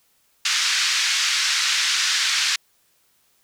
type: band-pass noise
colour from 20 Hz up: white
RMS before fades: -21 dBFS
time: 0.45-2.56 s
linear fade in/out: 5 ms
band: 1400 to 6000 Hz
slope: 24 dB/octave
effects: white hiss -63 dBFS RMS until 3.43 s